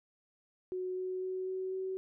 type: tone with pitch steps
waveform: sine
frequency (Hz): 368.4 / 370.7 / 373.1 / 375.5 / 377.9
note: F#4 / F#4 / F#4 / F#4 / F#4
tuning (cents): -7 / +3 / +14 / +26 / +37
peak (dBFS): -34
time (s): 0.72-1.97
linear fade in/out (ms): 0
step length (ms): 250
effects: none